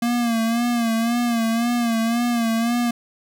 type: tone with vibrato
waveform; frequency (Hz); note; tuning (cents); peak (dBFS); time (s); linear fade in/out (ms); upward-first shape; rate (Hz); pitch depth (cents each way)
square; 233.1; A#3; 0; -19; 0.02-2.91; 5; sine; 1.9; 60
effects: none